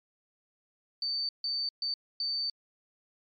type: tone bursts at uneven times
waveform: sine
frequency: 4569 Hz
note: D8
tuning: 48 cents flat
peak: -29 dBFS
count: 4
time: 1.02-1.29 / 1.44-1.69 / 1.82-1.94 / 2.2-2.5 s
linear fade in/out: 2 ms
effects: MP3 64 kbps